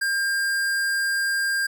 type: tone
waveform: square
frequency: 1602 Hz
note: G6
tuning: 37 cents sharp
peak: -22 dBFS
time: 0.01-1.67 s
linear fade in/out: 10 ms
effects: none